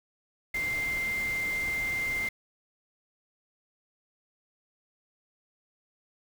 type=tone in noise; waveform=sine; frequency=2093 Hz; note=C7; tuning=in tune; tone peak=-28 dBFS; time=0.54-2.29 s; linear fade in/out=5 ms; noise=pink; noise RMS=-41 dBFS; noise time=0.54-2.29 s; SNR=+10 dB; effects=none